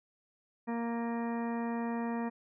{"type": "harmonic tone with a mistuned harmonic", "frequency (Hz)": 233.1, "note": "A#3", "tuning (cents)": 0, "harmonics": [1, 2, 3, 4, 5, 6, 7, 8, 10], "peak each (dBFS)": [-33, -41, -43, -42, -49, -56, -54, -48, -56], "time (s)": [0.67, 2.3], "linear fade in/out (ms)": 20, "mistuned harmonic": 10, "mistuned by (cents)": 47, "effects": []}